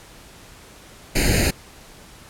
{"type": "noise with comb filter", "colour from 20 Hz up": "pink", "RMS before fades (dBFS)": -18, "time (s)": [1.15, 1.51], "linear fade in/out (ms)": 10, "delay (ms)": 0.44, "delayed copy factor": 0.9, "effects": ["pink hiss -45 dBFS RMS until 2.29 s", "low-pass 12000 Hz 12 dB/octave"]}